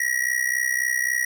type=tone with amplitude modulation; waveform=square; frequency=1911 Hz; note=A#6; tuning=43 cents sharp; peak=-18 dBFS; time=0-1.25 s; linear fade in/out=5 ms; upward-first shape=sine; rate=63.7 Hz; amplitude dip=85%; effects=10-bit